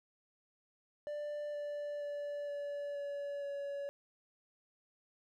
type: tone with pitch steps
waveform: triangle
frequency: 590 / 584.9 / 579.9 / 574.9 / 569.9 / 565 Hz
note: D5 / D5 / D5 / D5 / C#5 / C#5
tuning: +8 / -7 / -22 / -37 / +48 / +33 cents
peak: -36 dBFS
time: 1.07-3.89 s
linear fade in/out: 0 ms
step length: 470 ms
effects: none